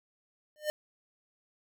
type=tone with exponential growth; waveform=square; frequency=605 Hz; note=D#5; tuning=49 cents flat; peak=-26 dBFS; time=0.56-0.7 s; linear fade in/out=0 ms; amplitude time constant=30 ms; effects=none